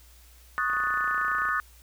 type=chord; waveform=sine; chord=D# half-diminished seventh; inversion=third; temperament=equal; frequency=1108.7 / 1244.5 / 1480 / 1760 Hz; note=C#6 / D#6 / F#6 / A6; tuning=0 / 0 / 0 / 0 cents; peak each=-34 / -28 / -29 / -30 dBFS; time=0.58-1.6 s; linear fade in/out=0 ms
type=click train; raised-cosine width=0.5 ms; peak=-27 dBFS; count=24; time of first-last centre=0.7-1.488 s; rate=29.2 Hz
effects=added 60 Hz sine -52 dBFS peak until 1.82 s + white hiss -57 dBFS RMS until 1.82 s